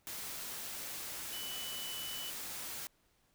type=tone in noise; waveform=sine; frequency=2980 Hz; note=F#7; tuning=12 cents sharp; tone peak=-43 dBFS; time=1.33-2.3 s; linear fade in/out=0 ms; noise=white; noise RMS=-43 dBFS; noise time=0.07-2.87 s; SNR=-3 dB; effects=pink hiss -73 dBFS RMS until 3.34 s